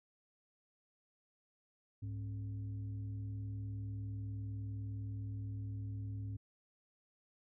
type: tone with frequency modulation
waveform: sine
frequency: 103.83 Hz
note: G#2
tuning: in tune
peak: -39 dBFS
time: 2.02-6.37 s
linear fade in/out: 10 ms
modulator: 168 Hz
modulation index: 0.45
effects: none